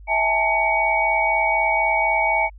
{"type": "tone cluster", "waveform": "sine", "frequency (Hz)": [651, 822, 886, 2248], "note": ["E5", "G#5", "A5", "C#7"], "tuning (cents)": [-22, -18, 12, 24], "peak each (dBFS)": [-24, -24, -22, -20], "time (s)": [0.07, 2.5], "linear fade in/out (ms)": 50, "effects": ["added 50 Hz sine -39 dBFS peak until 2.58 s"]}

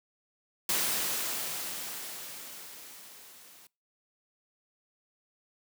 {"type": "noise with level ramp", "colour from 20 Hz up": "white", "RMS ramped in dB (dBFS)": [-28, -55], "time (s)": [0.69, 3.67], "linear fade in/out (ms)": 2, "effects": ["noise-tail reverb RT60 0.3 s tail -25 dB re dry", "high-pass 150 Hz 12 dB/octave"]}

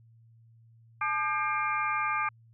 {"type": "tone cluster", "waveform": "sine", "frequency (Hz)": [862, 1204, 1591, 2123, 2383], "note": ["A5", "D6", "G6", "C7", "D7"], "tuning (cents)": [-36, 43, 25, 25, 25], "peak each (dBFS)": [-35, -29, -35, -37, -35], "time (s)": [1.01, 2.29], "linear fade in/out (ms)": 5, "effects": ["added 114 Hz sine -55 dBFS peak until 2.53 s"]}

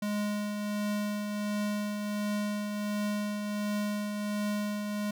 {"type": "tone with tremolo", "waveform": "square", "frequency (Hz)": 207.7, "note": "G#3", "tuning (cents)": 0, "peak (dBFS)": -29, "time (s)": [0.02, 5.11], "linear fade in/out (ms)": 5, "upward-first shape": "triangle", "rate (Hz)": 1.4, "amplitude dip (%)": 40, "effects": []}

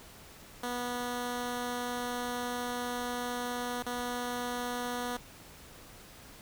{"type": "tone with dropouts", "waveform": "10% pulse", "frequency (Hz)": 244.4, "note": "B3", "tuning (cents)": -18, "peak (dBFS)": -25, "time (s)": [0.63, 5.17], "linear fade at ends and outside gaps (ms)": 5, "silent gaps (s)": [3.826, 3.862], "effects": ["pink hiss -52 dBFS RMS until 6.41 s"]}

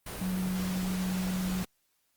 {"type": "tone in noise", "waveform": "sine", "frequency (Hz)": 185, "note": "F#3", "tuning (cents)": 0, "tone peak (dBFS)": -29, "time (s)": [0.21, 1.63], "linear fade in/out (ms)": 5, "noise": "pink", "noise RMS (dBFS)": -39, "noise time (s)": [0.06, 1.65], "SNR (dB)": 7, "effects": ["white hiss -74 dBFS RMS until 2.16 s", "Opus 32 kbps"]}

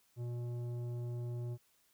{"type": "tone with tanh clipping", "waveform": "triangle", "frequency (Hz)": 120.5, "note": "B2", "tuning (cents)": -42, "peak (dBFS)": -39, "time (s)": [0.16, 1.58], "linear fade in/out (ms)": 50, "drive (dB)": 15, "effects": ["white hiss -72 dBFS RMS until 1.93 s"]}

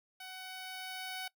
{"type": "tone with level ramp", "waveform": "10% pulse", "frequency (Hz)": 749, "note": "F#5", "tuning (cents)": 21, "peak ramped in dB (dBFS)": [-37, -30], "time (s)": [0.2, 1.28], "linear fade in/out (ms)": 5, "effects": ["noise-tail reverb RT60 0.1 s tail -21 dB re dry"]}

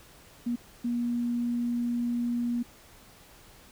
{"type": "tone bursts at uneven times", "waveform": "sine", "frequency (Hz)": 239.2, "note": "A#3", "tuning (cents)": 45, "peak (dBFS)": -26, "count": 2, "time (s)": [[0.46, 0.56], [0.84, 2.63]], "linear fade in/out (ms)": 10, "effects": ["pink hiss -54 dBFS RMS until 3.71 s"]}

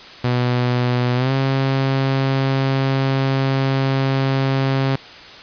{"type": "tone with pitch glide", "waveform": "sawtooth", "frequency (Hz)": [123.47, 134.64], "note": ["B2", "C3"], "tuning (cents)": [0, 50], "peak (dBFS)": -12, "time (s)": [0.24, 4.96], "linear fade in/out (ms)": 5, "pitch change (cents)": 150, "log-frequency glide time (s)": [1.15, 1.32], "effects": ["white hiss -38 dBFS RMS until 5.42 s", "resampled to 11025 Hz"]}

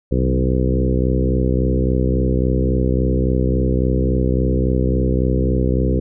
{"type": "harmonic tone with a mistuned harmonic", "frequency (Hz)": 63.6, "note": "C2", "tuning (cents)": -48, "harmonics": [1, 2, 3, 4, 5, 6, 7, 8], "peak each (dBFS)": [-18, -21, -23, -24, -25, -26, -26, -27], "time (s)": [0.11, 6], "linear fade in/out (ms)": 10, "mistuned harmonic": 2, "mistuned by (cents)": 29, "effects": []}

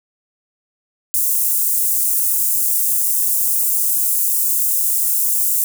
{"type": "high-pass noise", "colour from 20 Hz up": "white", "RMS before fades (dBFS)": -17, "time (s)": [1.14, 5.64], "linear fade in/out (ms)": 0, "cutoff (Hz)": 8000, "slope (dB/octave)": 24, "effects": []}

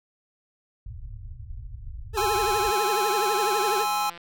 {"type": "low-pass noise", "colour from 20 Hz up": "pink", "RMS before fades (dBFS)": -38, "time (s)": [0.86, 2.71], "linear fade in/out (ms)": 5, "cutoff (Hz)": 120, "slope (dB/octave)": 96}
{"type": "tone with vibrato", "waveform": "40% pulse", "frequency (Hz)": 410.5, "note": "G#4", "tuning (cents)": -20, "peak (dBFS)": -25, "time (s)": [2.13, 3.86], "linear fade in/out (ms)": 50, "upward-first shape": "triangle", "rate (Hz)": 12, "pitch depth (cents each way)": 200}
{"type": "chord", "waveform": "square", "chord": "Ab augmented", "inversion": "none", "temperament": "equal", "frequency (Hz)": [830.6, 1046.5, 1318.5], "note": ["Ab5", "C6", "E6"], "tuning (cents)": [0, 0, 0], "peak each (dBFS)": [-26, -32, -30], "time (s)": [2.17, 4.1], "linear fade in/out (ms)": 5}
{"type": "click train", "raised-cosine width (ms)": 0.3, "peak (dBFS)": -27, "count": 315, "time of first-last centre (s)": [2.34, 4.176], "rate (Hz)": 171}
{"effects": []}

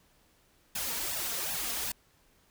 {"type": "noise with flanger", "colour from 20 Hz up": "white", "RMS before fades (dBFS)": -34, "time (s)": [0.75, 1.92], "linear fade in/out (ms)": 5, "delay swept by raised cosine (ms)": [1.1, 4.4], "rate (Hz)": 2.6, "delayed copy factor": 0.9, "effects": ["pink hiss -66 dBFS RMS until 2.5 s"]}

